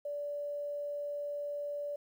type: tone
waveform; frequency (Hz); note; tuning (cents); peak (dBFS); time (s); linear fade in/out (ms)
sine; 580; D5; -22; -35; 0.05-1.96; 5
effects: 11-bit